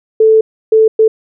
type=tone bursts at uneven times; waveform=sine; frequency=440 Hz; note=A4; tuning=in tune; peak=-4 dBFS; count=3; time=0.2-0.41 / 0.72-0.88 / 0.99-1.08 s; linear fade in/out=5 ms; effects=none